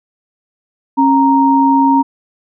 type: tone pair together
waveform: sine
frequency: 272.4 / 932.3 Hz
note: C#4 / A#5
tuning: -30 / 0 cents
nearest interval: octave + major sixth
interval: 2130 cents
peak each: -10 dBFS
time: 0.97-2.03 s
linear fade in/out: 20 ms
effects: none